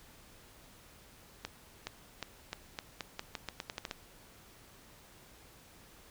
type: accelerating click train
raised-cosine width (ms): 0.2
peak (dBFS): -20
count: 14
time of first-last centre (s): 1.45-3.911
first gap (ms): 420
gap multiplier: 0.85
effects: pink hiss -58 dBFS RMS until 6.1 s